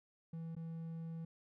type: tone with dropouts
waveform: triangle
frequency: 164.1 Hz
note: E3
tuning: 8 cents flat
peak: -40 dBFS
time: 0.33-1.25 s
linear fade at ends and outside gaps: 5 ms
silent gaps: 0.552-0.564 s
effects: none